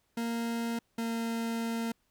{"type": "tone pair in turn", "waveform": "40% pulse", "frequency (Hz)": [232, 229.3], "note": ["A#3", "A#3"], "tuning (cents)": [-8, -28], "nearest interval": "unison", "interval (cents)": 20, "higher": "first", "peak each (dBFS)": [-30, -30], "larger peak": "neither", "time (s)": [[0.17, 0.79], [0.98, 1.92]], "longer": "second", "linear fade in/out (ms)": 5, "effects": ["pink hiss -74 dBFS RMS until 2.1 s"]}